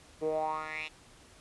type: tone with band-pass filter sweep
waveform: 10% pulse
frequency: 155.56 Hz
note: D#3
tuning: in tune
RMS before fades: -34 dBFS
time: 0.21-0.89 s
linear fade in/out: 20 ms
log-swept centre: 390 to 3100 Hz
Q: 5.5
effects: pink hiss -57 dBFS RMS until 1.4 s + resampled to 24000 Hz